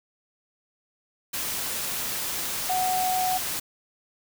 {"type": "tone in noise", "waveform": "sine", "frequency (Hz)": 740, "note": "F#5", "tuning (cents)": 0, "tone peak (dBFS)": -23, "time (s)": [2.69, 3.38], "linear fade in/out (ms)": 10, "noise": "white", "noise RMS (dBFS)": -30, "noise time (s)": [1.33, 3.6], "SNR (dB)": 4, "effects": []}